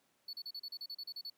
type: tone bursts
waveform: triangle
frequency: 4435 Hz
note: C#8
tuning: in tune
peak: -40 dBFS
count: 12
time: 0.28-1.3 s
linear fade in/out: 5 ms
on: 52 ms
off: 36 ms
effects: pink hiss -74 dBFS RMS until 1.37 s + high-pass 200 Hz 12 dB/octave